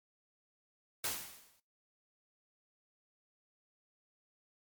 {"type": "noise with exponential decay", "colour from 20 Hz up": "white", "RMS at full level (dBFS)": -33, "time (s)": [1.04, 1.6], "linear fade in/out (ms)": 2, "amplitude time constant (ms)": 120, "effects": ["noise-tail reverb RT60 0.3 s tail -21 dB re dry", "MP3 96 kbps"]}